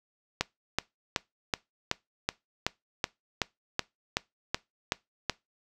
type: click train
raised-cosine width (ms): 0.2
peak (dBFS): -8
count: 14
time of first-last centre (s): 0.41-5.297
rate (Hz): 2.66
effects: noise-tail reverb RT60 0.2 s tail -22 dB re dry